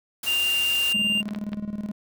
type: noise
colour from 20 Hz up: white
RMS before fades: -33 dBFS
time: 0.23-0.93 s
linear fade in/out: 5 ms
type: tone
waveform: triangle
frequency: 2794 Hz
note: F7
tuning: in tune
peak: -19 dBFS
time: 0.26-1.22 s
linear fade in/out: 20 ms
type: tone with tremolo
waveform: triangle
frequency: 208.3 Hz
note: G#3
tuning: 5 cents sharp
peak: -24 dBFS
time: 0.94-1.92 s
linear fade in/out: 10 ms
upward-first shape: square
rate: 19 Hz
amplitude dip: 70%
type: clicks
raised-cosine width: 0.3 ms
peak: -20 dBFS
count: 3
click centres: 1.289 / 1.348 / 1.532 s
effects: none